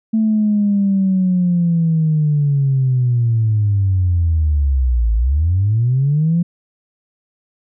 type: linear two-way sweep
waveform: sine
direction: down then up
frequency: 222.3 to 53.5 to 175.1 Hz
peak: -11 dBFS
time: 0.13-6.43 s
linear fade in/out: 10 ms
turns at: 5.15 s
effects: tanh soft clip ceiling -7 dBFS